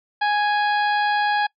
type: harmonic tone with a mistuned harmonic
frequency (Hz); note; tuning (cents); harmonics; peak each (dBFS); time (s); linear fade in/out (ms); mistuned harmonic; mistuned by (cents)
830.6; G#5; 0; 1 / 2 / 3 / 4 / 5 / 6; -19 / -23 / -33 / -33 / -36 / -38; 0.21-1.47; 10; 6; -58
effects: noise-tail reverb RT60 0.1 s tail -24 dB re dry